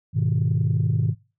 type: chord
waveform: sine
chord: G# minor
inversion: none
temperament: just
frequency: 103.83 / 124.59 / 155.74 Hz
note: G#2 / B2 / D#3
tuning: 0 / +16 / +2 cents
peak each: -22 dBFS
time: 0.13-1.15 s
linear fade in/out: 50 ms
effects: noise-tail reverb RT60 0.3 s tail -21 dB re dry + tanh soft clip ceiling -13 dBFS